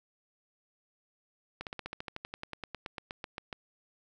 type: slowing click train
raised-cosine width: 0.3 ms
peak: -22 dBFS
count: 21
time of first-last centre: 1.61-3.528 s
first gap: 58 ms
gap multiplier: 1.05
effects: none